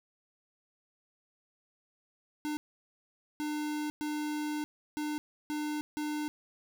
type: tone bursts at uneven times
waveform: square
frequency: 300 Hz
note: D4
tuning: 37 cents sharp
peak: -33 dBFS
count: 6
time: 2.45-2.57 / 3.4-3.9 / 4.01-4.64 / 4.97-5.18 / 5.5-5.81 / 5.97-6.28 s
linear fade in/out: 0 ms
effects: none